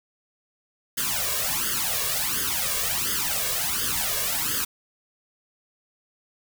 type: noise with flanger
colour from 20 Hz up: white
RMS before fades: -26 dBFS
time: 0.97-4.65 s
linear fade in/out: 10 ms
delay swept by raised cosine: 0.61 to 1.81 ms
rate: 1.4 Hz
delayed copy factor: +1
effects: none